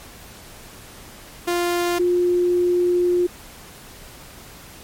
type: tone pair in turn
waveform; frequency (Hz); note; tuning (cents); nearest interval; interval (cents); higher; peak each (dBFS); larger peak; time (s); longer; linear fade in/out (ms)
sawtooth / sine; 349.2 / 354.5; F4 / F4; 0 / +26; unison; 26; second; -15; neither; 1.47-1.99 / 1.99-3.27; second; 10
effects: pink hiss -42 dBFS RMS until 4.83 s + MP3 64 kbps